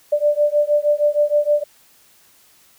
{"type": "beating tone pair", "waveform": "sine", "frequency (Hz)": [587.3, 593.7], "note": ["D5", "D5"], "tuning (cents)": [0, 19], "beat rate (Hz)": 6.4, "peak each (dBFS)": -17, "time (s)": [0.12, 1.64], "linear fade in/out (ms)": 10, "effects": ["white hiss -53 dBFS RMS until 2.78 s"]}